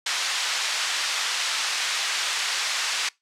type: band-pass noise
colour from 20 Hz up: white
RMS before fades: -26 dBFS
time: 0.06-3.09 s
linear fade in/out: 5 ms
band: 1100 to 5400 Hz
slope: 12 dB/octave
effects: noise-tail reverb RT60 0.2 s tail -24 dB re dry + low-pass 9000 Hz 12 dB/octave